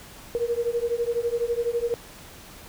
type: beating tone pair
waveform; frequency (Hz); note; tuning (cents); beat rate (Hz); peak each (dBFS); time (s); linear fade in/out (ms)
sine; 466.4 / 478.4; A#4 / A#4; +1 / +45; 12; -26; 0.35-1.94; 0
effects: pink hiss -45 dBFS RMS until 2.68 s